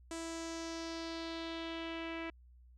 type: tone with low-pass filter sweep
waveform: sawtooth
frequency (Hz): 329.6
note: E4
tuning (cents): 0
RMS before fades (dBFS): -42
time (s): 0.11-2.3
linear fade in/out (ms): 2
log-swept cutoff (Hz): 8100 to 2400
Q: 2.8
effects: added 61 Hz sine -57 dBFS peak until 2.77 s